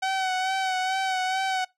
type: tone with vibrato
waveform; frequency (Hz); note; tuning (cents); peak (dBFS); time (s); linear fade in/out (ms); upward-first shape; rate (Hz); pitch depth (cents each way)
sawtooth; 755; F#5; +35; -20; 0.02-1.65; 10; sine; 2.3; 32
effects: noise-tail reverb RT60 0.2 s tail -23 dB re dry + low-pass 6000 Hz 12 dB/octave